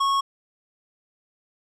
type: tone with tanh clipping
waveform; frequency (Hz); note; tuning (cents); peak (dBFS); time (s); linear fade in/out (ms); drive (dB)
sine; 1100; C#6; -14; -21; 0-0.21; 10; 13
effects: none